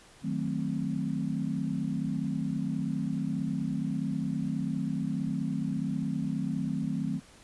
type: chord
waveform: sine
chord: D# diminished seventh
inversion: none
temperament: equal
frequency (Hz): 155.56 / 185 / 220 / 261.6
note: D#3 / F#3 / A3 / C4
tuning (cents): 0 / 0 / 0 / 0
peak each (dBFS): -34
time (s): 0.22-7.21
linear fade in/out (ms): 50
effects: pink hiss -55 dBFS RMS until 7.43 s + resampled to 24000 Hz